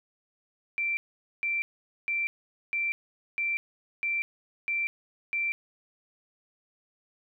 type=tone bursts; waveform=sine; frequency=2349 Hz; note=D7; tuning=in tune; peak=-26 dBFS; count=8; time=0.78-5.52 s; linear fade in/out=0 ms; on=190 ms; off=460 ms; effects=none